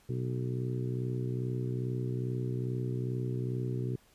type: harmonic tone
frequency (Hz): 62.4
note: B1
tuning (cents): +19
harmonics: 2 / 3 / 4 / 5 / 6 / 7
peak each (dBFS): -32 / -42 / -43 / -43 / -40 / -46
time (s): 0.09-3.96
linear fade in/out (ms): 5
effects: pink hiss -64 dBFS RMS until 4.14 s + resampled to 32000 Hz